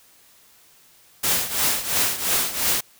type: noise with tremolo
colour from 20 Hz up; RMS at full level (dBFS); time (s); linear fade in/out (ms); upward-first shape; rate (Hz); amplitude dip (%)
white; -19; 1.23-2.81; 10; triangle; 2.9; 80
effects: white hiss -54 dBFS RMS until 2.99 s